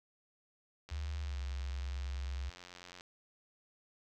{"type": "click train", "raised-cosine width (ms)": 0.2, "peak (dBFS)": -33, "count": 190, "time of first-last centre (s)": [0.89, 3.009], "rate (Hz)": 89.2}
{"type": "tone with pitch glide", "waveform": "sine", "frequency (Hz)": [73.42, 66.94], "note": ["D2", "C2"], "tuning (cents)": [0, 40], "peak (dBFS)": -36, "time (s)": [0.91, 2.5], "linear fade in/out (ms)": 10, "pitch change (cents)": -160, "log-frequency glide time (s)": [1.21, 1.39]}
{"effects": []}